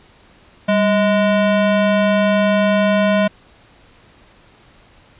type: ring-modulated tone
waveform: square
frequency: 415.3 Hz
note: G#4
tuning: in tune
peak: -10 dBFS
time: 0.68-3.28 s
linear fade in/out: 10 ms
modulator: 218 Hz
effects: pink hiss -49 dBFS RMS until 5.19 s + resampled to 8000 Hz

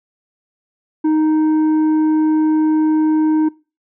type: tone with tanh clipping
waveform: sine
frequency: 311.1 Hz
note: D#4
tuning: in tune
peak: -13 dBFS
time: 1.04-3.49 s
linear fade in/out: 10 ms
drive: 6 dB
effects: noise-tail reverb RT60 0.3 s tail -22 dB re dry

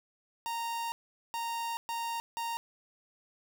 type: tone bursts at uneven times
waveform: 45% pulse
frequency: 927 Hz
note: A#5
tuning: 10 cents flat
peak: -33 dBFS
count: 4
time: 0.46-0.92 / 1.34-1.77 / 1.89-2.2 / 2.37-2.57 s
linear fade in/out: 0 ms
effects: none

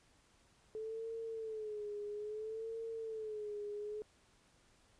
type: tone with vibrato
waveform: sine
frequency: 433.2 Hz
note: A4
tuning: 27 cents flat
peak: -40 dBFS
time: 0.75-4.02 s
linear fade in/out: 0 ms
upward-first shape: sine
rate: 0.6 Hz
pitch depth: 81 cents each way
effects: pink hiss -69 dBFS RMS until 4.99 s + resampled to 22050 Hz

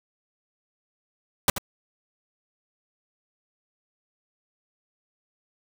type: noise with echo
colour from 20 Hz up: pink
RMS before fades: -18 dBFS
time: 1.48-1.5 s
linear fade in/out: 2 ms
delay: 82 ms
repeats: 1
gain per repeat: -11 dB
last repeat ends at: 1.582 s
effects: none

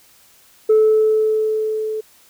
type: tone with level ramp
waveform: sine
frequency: 434.5 Hz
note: A4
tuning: 22 cents flat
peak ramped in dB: -7 to -21 dBFS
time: 0.69-2.01 s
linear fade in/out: 10 ms
effects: tanh soft clip ceiling -7 dBFS + white hiss -51 dBFS RMS until 2.29 s

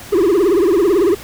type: tone with vibrato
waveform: triangle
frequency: 370 Hz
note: F#4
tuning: in tune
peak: -8 dBFS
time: 0.12-1.15 s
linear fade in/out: 10 ms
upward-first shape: triangle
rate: 18 Hz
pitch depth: 260 cents each way
effects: pink hiss -34 dBFS RMS until 1.23 s

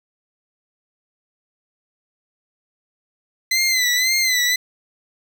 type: tone with vibrato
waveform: 20% pulse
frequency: 2034 Hz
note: C7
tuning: 50 cents flat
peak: -11 dBFS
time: 3.51-4.56 s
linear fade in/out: 5 ms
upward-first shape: sine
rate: 1.9 Hz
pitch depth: 73 cents each way
effects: none

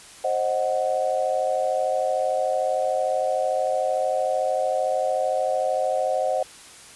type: chord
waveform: sine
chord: C diminished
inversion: none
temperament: equal with one note detuned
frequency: 529 / 622.3 / 740 Hz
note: C5 / Eb5 / Gb5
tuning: +19 / 0 / 0 cents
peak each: -25 dBFS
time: 0.24-6.43 s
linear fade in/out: 5 ms
effects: white hiss -45 dBFS RMS until 6.95 s + resampled to 24000 Hz

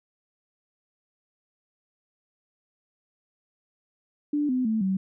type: tone with pitch steps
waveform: sine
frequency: 293.9 / 254.4 / 220.2 / 190.57 Hz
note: D4 / C4 / A3 / G3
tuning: +1 / -48 / +2 / -49 cents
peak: -22 dBFS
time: 4.33-4.97 s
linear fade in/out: 5 ms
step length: 160 ms
effects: none

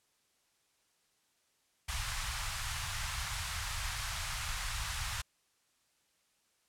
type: band-stop noise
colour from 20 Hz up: pink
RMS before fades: -37 dBFS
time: 1.88-5.22 s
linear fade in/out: 10 ms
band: 110 to 940 Hz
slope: 24 dB/octave
effects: white hiss -74 dBFS RMS until 6.68 s + low-pass 10000 Hz 12 dB/octave

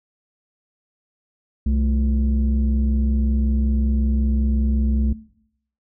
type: tone pair together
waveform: sine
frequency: 64.55 / 219 Hz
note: C2 / A3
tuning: -23 / -8 cents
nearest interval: octave + major sixth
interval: 2115 cents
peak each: -16 / -22 dBFS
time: 1.66-5.13 s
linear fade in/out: 5 ms
effects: noise-tail reverb RT60 0.7 s tail -19 dB re dry + tanh soft clip ceiling -12 dBFS

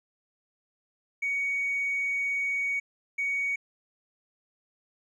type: tone bursts at uneven times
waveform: triangle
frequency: 2241 Hz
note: C#7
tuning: 18 cents sharp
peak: -23 dBFS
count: 2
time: 1.22-2.8 / 3.18-3.56 s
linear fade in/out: 10 ms
effects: tanh soft clip ceiling -23 dBFS + resampled to 24000 Hz

